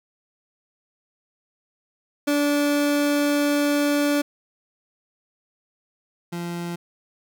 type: tone pair in turn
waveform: 30% pulse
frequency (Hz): 289.9 / 172.38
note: D4 / F3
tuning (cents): -22 / -22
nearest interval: major sixth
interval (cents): 900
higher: first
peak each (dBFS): -16 / -25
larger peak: first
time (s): 2.27-4.22 / 6.32-6.76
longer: first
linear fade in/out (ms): 10
effects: none